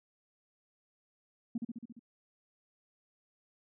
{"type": "tone with echo", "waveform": "sine", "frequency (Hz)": 233.1, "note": "A#3", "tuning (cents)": 0, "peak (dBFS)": -30, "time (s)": [1.55, 1.58], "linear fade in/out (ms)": 5, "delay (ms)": 69, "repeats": 6, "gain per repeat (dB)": -3, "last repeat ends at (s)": 1.994, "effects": ["tanh soft clip ceiling -27 dBFS"]}